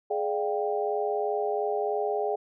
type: tone cluster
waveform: sine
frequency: 420.1 / 599 / 703 / 786 Hz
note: G#4 / D5 / F5 / G5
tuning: +20 / +34 / +11 / +4 cents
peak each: -28 / -33 / -33 / -32 dBFS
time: 0.1-2.36 s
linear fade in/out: 10 ms
effects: none